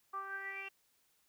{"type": "tone with low-pass filter sweep", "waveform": "10% pulse", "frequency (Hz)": 390.5, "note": "G4", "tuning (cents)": -7, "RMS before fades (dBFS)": -43, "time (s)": [0.13, 0.69], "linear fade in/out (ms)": 10, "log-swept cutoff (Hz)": [1100, 2800], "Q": 9.9, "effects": ["white hiss -74 dBFS RMS until 1.28 s"]}